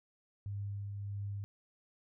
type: tone with tremolo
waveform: sine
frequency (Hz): 100.8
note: G2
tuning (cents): +49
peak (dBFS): -36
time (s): 0.46-1.44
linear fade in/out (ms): 0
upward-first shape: triangle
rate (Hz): 1.6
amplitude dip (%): 30
effects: none